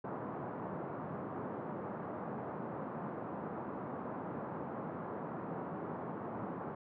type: band-pass noise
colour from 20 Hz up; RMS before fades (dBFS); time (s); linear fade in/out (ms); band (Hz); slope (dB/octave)
pink; -42; 0.04-6.75; 5; 140 to 1200; 24
effects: none